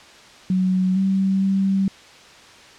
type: tone with pitch steps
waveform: sine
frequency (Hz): 185.7 / 192.4 / 193.8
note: F#3 / G3 / G3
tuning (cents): +7 / -32 / -20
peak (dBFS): -16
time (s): 0.5-1.88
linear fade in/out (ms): 2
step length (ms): 460
effects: white hiss -45 dBFS RMS until 2.78 s + low-pass 5000 Hz 12 dB/octave